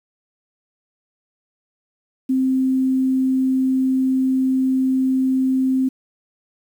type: tone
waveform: sine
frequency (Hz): 261.6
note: C4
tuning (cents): 0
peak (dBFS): -15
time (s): 2.29-5.89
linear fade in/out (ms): 10
effects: 8-bit